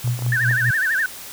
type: tone with tremolo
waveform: sine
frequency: 121.6 Hz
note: B2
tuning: 26 cents flat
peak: -16 dBFS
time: 0.04-0.71 s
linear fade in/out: 5 ms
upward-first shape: triangle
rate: 5 Hz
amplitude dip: 85%
type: clicks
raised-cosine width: 1 ms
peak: -20 dBFS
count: 5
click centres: 0.076 / 0.191 / 0.223 / 0.264 / 0.511 s
type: tone with vibrato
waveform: sine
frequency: 1661.2 Hz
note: G#6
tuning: in tune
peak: -17 dBFS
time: 0.32-1.06 s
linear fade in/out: 2 ms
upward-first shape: sine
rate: 12 Hz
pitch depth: 180 cents each way
effects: white hiss -36 dBFS RMS until 1.32 s